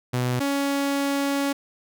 sawtooth tone pair in turn, 124.6 / 279.7 Hz, B2 / C#4, +16 / +16 cents, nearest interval octave + major second, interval 1400 cents, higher second, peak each -18 dBFS, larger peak neither, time 0.13-0.4 / 0.4-1.53 s, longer second, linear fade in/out 10 ms, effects none

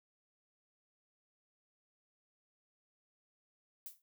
violet noise with exponential decay, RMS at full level -43 dBFS, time 3.86-4.02 s, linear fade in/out 1 ms, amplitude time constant 34 ms, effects none

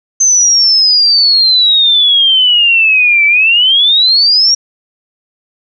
sine exponential two-way sweep, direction down then up, 6272 to 2298 to 5680 Hz, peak -5 dBFS, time 0.2-4.55 s, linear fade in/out 10 ms, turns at 3.26 s, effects none

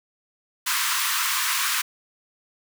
pink high-pass noise, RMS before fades -24 dBFS, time 0.66-1.82 s, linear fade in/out 10 ms, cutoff 970 Hz, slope 96 dB/octave, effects none

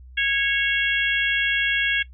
harmonic tone, 550 Hz, C#5, 14 cents flat, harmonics 3 / 4 / 5 / 6, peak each -23 / -24 / -25 / -26 dBFS, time 0.17-2.03 s, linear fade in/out 10 ms, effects noise-tail reverb RT60 0.1 s tail -18 dB re dry + added 63 Hz sine -41 dBFS peak until 2.13 s

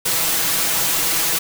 white noise with comb filter, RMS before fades -19 dBFS, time 0.05-1.39 s, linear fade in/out 10 ms, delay 6.1 ms, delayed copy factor +0.9, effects none

